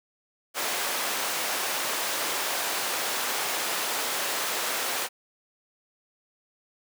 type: high-pass noise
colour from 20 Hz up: pink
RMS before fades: -29 dBFS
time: 0.54-5.09 s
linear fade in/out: 50 ms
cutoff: 580 Hz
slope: 12 dB/octave
effects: none